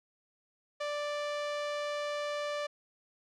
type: tone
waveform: sawtooth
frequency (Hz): 587.3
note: D5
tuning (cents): 0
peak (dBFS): -29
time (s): 0.8-2.67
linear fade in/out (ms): 10
effects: low-pass 5000 Hz 12 dB/octave